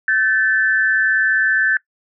sine tone pair together, 1533 / 1752.4 Hz, G6 / A6, -39 / -7 cents, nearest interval major second, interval 232 cents, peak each -16 dBFS, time 0.08-1.77 s, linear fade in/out 2 ms, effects noise-tail reverb RT60 0.1 s tail -21 dB re dry

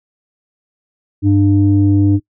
sine tone pair together, 99.98 / 299.6 Hz, G2 / D4, +35 / +35 cents, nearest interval octave + perfect fifth, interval 1900 cents, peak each -10 dBFS, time 1.22-2.2 s, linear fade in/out 50 ms, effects noise-tail reverb RT60 0.1 s tail -23 dB re dry + tanh soft clip ceiling -2 dBFS

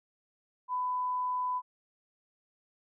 sine tone, 1000 Hz, B5, 21 cents sharp, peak -29 dBFS, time 0.68-1.62 s, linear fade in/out 50 ms, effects none

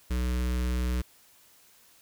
square tone with notch filter, 61.74 Hz, B1, in tune, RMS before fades -28 dBFS, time 0.1-1.02 s, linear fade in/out 10 ms, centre 750 Hz, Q 1.4, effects white hiss -59 dBFS RMS until 2.01 s

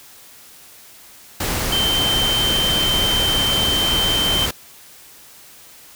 sine tone in noise, 3111 Hz, G7, 14 cents flat, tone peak -17 dBFS, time 1.72-4.46 s, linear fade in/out 5 ms, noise pink, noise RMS -22 dBFS, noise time 1.4-4.51 s, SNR +2 dB, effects white hiss -44 dBFS RMS until 5.95 s

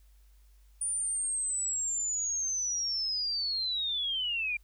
sine linear sweep, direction down, 9397 to 2359 Hz, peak -29 dBFS, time 0.81-4.57 s, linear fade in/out 5 ms, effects added 50 Hz sine -56 dBFS peak until 4.63 s + white hiss -71 dBFS RMS until 4.63 s

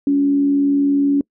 sine tone with frequency modulation, 281.7 Hz, C#4, 28 cents sharp, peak -12 dBFS, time 0.07-1.21 s, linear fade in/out 2 ms, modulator 77.2 Hz, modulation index 0.22, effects noise-tail reverb RT60 0.1 s tail -25 dB re dry

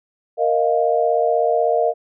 sine chord, Bb suspended fourth, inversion none, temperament equal, 466.2 / 622.3 / 698.5 Hz, Bb4 / Eb5 / F5, 0 / 0 / 0 cents, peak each -19 dBFS, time 0.37-1.94 s, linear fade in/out 50 ms, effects none

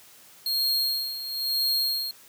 45% pulse tone with tremolo, 4245 Hz, C8, 24 cents sharp, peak -21 dBFS, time 0.46-2.11 s, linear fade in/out 2 ms, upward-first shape sine, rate 1 Hz, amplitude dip 70%, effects white hiss -52 dBFS RMS until 2.28 s + high-pass 80 Hz 12 dB/octave

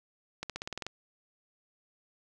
accelerating click train, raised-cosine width 0.2 ms, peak -19 dBFS, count 9, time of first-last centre 0.43-0.866 s, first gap 67 ms, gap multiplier 0.94, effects none

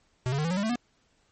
square tone with pitch steps, 126.6 / 138.86 / 152.3 / 167.05 / 183.22 / 201 / 220.4 / 241.8 Hz, B2 / C#3 / D#3 / E3 / F#3 / G3 / A3 / B3, +43 / +3 / -37 / +23 / -17 / +44 / +3 / -36 cents, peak -26 dBFS, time 0.26-0.756 s, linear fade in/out 0 ms, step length 62 ms, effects pink hiss -68 dBFS RMS until 1.31 s + MP3 32 kbps

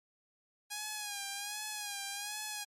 5% pulse tone with vibrato, 823 Hz, G#5, 16 cents flat, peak -26 dBFS, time 0.7-2.65 s, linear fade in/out 20 ms, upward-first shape sine, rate 1.3 Hz, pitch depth 62 cents each way, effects MP3 64 kbps

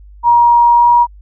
sine tone with pitch glide, 949 to 955.6 Hz, A#5 to A#5, +31 to +43 cents, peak -5 dBFS, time 0.23-1.07 s, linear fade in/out 50 ms, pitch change +12 cents, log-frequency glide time 0.76-0.86 s, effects added 50 Hz sine -35 dBFS peak until 1.21 s

